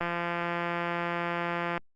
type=click train; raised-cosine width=0.5 ms; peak=-16 dBFS; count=305; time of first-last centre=0.01-1.777 s; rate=172 Hz; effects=Opus 24 kbps